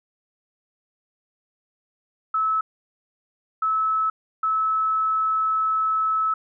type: tone bursts at uneven times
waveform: sine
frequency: 1300 Hz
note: E6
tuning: 24 cents flat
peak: -19 dBFS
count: 3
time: 2.34-2.61 / 3.62-4.1 / 4.43-6.34 s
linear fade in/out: 5 ms
effects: none